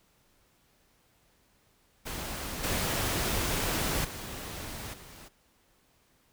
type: noise with level steps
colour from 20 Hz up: pink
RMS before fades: -37 / -30 / -40 / -49 dBFS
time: 2.05-5.29 s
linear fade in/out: 20 ms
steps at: 2.63 / 4.04 / 4.93 s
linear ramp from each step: 10 ms
effects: pink hiss -67 dBFS RMS until 6.32 s